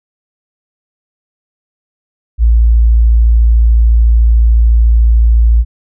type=tone; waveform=sine; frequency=56.9 Hz; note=A#1; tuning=41 cents flat; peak=-4 dBFS; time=2.38-5.65 s; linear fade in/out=50 ms; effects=none